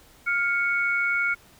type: tone pair together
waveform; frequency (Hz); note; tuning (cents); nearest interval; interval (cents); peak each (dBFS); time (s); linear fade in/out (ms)
sine; 1405.3 / 2217; F6 / C#7; +10 / 0; minor sixth; 790; -24; 0.26-1.35; 20
effects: pink hiss -54 dBFS RMS until 1.59 s